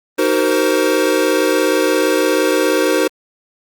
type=chord; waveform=square; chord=C half-diminished seventh; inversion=first; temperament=equal with one note detuned; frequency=311.1 / 377.3 / 466.2 / 523.3 Hz; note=Eb4 / Gb4 / Bb4 / C5; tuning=0 / +34 / 0 / 0 cents; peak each=-19 dBFS; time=0.18-3.08 s; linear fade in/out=10 ms; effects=Opus 32 kbps